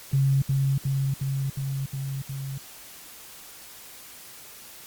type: tone with echo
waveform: sine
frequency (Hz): 136.3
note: C#3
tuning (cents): -29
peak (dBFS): -18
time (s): 0.13-0.42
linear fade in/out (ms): 5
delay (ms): 360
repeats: 6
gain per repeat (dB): -2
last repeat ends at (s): 2.58
effects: white hiss -45 dBFS RMS until 4.86 s + Opus 48 kbps